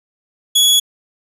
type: tone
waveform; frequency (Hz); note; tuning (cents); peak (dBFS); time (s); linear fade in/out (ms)
sawtooth; 3370; G#7; +25; -6; 0.55-0.8; 10
effects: resampled to 32000 Hz